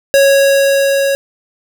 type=tone with level ramp; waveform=square; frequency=552 Hz; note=C#5; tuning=7 cents flat; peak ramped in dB=-6 to -12 dBFS; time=0.14-1.15 s; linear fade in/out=0 ms; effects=none